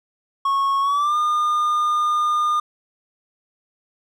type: tone with pitch glide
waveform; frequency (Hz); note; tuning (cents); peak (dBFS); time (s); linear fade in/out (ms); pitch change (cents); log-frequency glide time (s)
triangle; 1100 to 1213.5; C#6 to D#6; -14 to -44; -15; 0.45-2.6; 5; +170; 0.81-1.17
effects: none